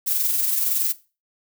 violet noise with amplitude modulation, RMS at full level -20 dBFS, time 0.06-0.93 s, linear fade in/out 20 ms, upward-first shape sine, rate 21.6 Hz, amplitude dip 40%, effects noise-tail reverb RT60 0.3 s tail -17 dB re dry

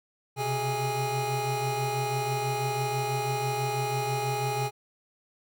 square tone cluster, 127.3 / 133.4 / 420.6 / 823 Hz, C3 / C3 / G#4 / G#5, -47 / +34 / +22 / -16 cents, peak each -33 / -38 / -34 / -31 dBFS, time 0.36-4.71 s, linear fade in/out 50 ms, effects none

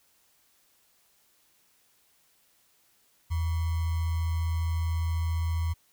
sine tone with sample-and-hold, 82.41 Hz, E2, in tune, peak -25 dBFS, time 3.3-5.74 s, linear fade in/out 20 ms, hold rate 1050 Hz, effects white hiss -66 dBFS RMS until 5.92 s

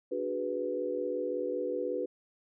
sine chord, G# half-diminished seventh, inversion second, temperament equal, 293.7 / 370 / 415.3 / 493.9 Hz, D4 / F#4 / G#4 / B4, 0 / 0 / 0 / 0 cents, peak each -39 / -36 / -39 / -33 dBFS, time 0.11-2.06 s, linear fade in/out 10 ms, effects none

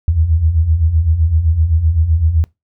sine beating tone pair, 75.2 / 83 Hz, D2 / E2, +42 / +12 cents, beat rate 7.8 Hz, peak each -17 / -11 dBFS, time 0.08-2.44 s, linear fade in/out 0 ms, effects noise-tail reverb RT60 0.2 s tail -23 dB re dry

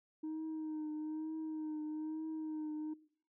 sine tone with vibrato, 311.1 Hz, D#4, in tune, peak -36 dBFS, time 0.23-2.94 s, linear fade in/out 10 ms, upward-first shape triangle, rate 1.1 Hz, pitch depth 37 cents each way, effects noise-tail reverb RT60 0.5 s tail -19 dB re dry + tanh soft clip ceiling -37 dBFS

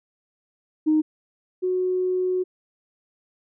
sine tone pair in turn, 309.6 / 367.5 Hz, D#4 / F#4, -9 / -12 cents, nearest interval minor third, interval 297 cents, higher second, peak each -15 / -20 dBFS, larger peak first, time 0.86-1.02 / 1.62-2.44 s, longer second, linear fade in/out 20 ms, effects tanh soft clip ceiling -11 dBFS

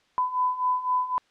sine beating tone pair, 1001 / 1004.9 Hz, B5 / B5, +23 / +30 cents, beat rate 3.9 Hz, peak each -28 / -24 dBFS, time 0.18-1.18 s, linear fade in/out 0 ms, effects white hiss -64 dBFS RMS until 1.3 s + low-pass 4000 Hz 12 dB/octave

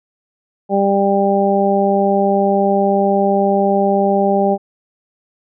harmonic tone, 198.1 Hz, G3, 18 cents sharp, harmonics 1 / 2 / 3 / 4, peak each -17 / -17 / -17 / -17 dBFS, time 0.69-4.58 s, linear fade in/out 50 ms, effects none

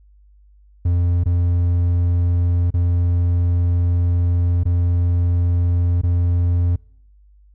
triangle tone with dropouts, 87.31 Hz, F2, in tune, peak -12 dBFS, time 0.85-6.76 s, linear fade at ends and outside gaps 5 ms, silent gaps 1.238-1.258 / 2.705-2.74 / 4.635-4.654 / 6.015-6.034 s, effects noise-tail reverb RT60 0.7 s tail -26 dB re dry + added 50 Hz sine -47 dBFS peak until 7.54 s

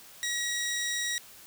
15% pulse tone, 1908 Hz, A#6, 40 cents sharp, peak -23 dBFS, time 0.23-1.18 s, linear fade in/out 0 ms, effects white hiss -51 dBFS RMS until 1.46 s

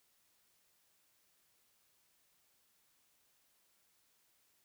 silence, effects white hiss -74 dBFS RMS until 4.64 s

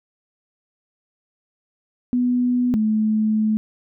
sine tone pair in turn, 246.9 / 216.2 Hz, B3 / A3, 0 / -30 cents, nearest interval major second, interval 230 cents, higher first, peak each -16 dBFS, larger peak neither, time 2.13-2.74 / 2.74-3.57 s, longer second, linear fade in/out 0 ms, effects none

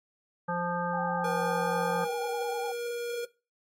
harmonic tone, 174.61 Hz, F3, in tune, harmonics 1 / 3 / 5 / 7 / 9, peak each -34 / -35 / -33 / -36 / -38 dBFS, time 0.48-2.05 s, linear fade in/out 10 ms
sine tone with vibrato, 803 Hz, G5, 41 cents sharp, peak -34 dBFS, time 0.93-2.72 s, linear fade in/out 5 ms, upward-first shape sine, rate 10 Hz, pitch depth 69 cents each way
square tone with pitch glide, 480.4 to 476 Hz, B4 to A#4, -48 to +36 cents, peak -33 dBFS, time 1.24-3.25 s, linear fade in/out 5 ms, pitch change -16 cents, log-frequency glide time 1.74-2.3 s
effects noise-tail reverb RT60 0.3 s tail -19 dB re dry + AAC 48 kbps

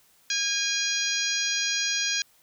harmonic tone, 818 Hz, G#5, 26 cents flat, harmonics 2 / 3 / 4 / 5 / 6 / 7 / 8, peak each -32 / -32 / -32 / -32 / -32 / -32 / -32 dBFS, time 0.3-2.22 s, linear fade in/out 2 ms, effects white hiss -61 dBFS RMS until 2.42 s

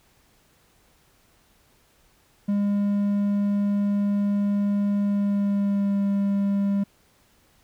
triangle tone with pitch glide, 202.8 to 199.55 Hz, G#3 to G3, -41 to +31 cents, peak -18 dBFS, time 2.48-6.84 s, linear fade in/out 10 ms, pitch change -28 cents, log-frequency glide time 4.99-6.03 s, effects pink hiss -61 dBFS RMS until 7.63 s

